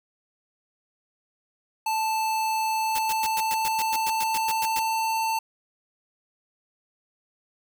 square tone with pitch glide, 880 to 892.3 Hz, A5 to A5, 0 to +24 cents, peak -24 dBFS, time 1.86-5.39 s, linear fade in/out 5 ms, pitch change +24 cents, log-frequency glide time 2.68-5.18 s
white noise bursts, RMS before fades -31 dBFS, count 14, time 2.95-4.796 s, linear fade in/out 5 ms, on 39 ms, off 100 ms
effects none

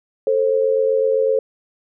sine tone pair together, 443.1 / 531 Hz, A4 / C5, +12 / +25 cents, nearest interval minor third, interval 313 cents, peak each -17 dBFS, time 0.27-1.39 s, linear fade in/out 2 ms, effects none

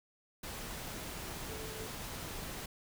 sine tone in noise, 439 Hz, A4, 4 cents flat, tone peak -47 dBFS, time 1.49-1.87 s, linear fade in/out 5 ms, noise pink, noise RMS -43 dBFS, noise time 0.43-2.66 s, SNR -7 dB, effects none

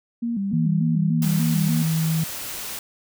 sine tone with vibrato, 214.9 Hz, A3, 41 cents flat, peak -22 dBFS, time 0.22-1.83 s, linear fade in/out 10 ms, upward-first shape square, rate 3.4 Hz, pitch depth 150 cents each way
sine tone with pitch glide, 162.1 to 160.42 Hz, E3 to E3, -29 to -47 cents, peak -19 dBFS, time 0.53-2.24 s, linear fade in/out 5 ms, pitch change -18 cents, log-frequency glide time 1.03-1.57 s
white noise, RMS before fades -32 dBFS, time 1.22-2.79 s, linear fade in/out 2 ms
effects none

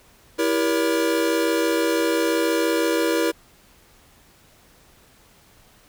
square chord, E diminished seventh, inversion none, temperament just, 329.6 / 395.6 / 474.7 / 569.6 Hz, E4 / G4 / Bb4 / Db5, 0 / +16 / +31 / +47 cents, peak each -23 / -29 / -24 / -28 dBFS, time 0.38-3.32 s, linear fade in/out 20 ms, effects pink hiss -54 dBFS RMS until 5.88 s

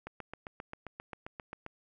click train, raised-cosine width 0.5 ms, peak -26 dBFS, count 13, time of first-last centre 0.07-1.664 s, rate 7.53 Hz, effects none

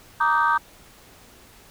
sine chord, Eb major seventh, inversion second, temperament just, 933.4 / 1166.7 / 1244.5 / 1555.6 Hz, Bb5 / D6 / Eb6 / G6, +2 / -12 / 0 / -14 cents, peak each -21 / -22 / -23 / -22 dBFS, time 0.2-0.58 s, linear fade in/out 10 ms, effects tanh soft clip ceiling -9 dBFS + pink hiss -50 dBFS RMS until 1.7 s

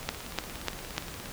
two click trains, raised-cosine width 0.2 ms, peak -23 / -10 dBFS, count 22 / 4, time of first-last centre 0.03-1.258 / 0.09-0.98 s, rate 17.1 / 3.37 Hz, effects pink hiss -42 dBFS RMS until 1.32 s

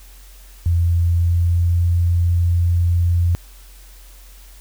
sine tone with pitch glide, 85.4 to 86.49 Hz, F2 to F2, -38 to -16 cents, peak -13 dBFS, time 0.66-3.35 s, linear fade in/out 0 ms, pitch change +22 cents, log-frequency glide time 1.03-1.92 s, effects added 45 Hz sine -40 dBFS peak until 4.6 s + white hiss -48 dBFS RMS until 4.6 s

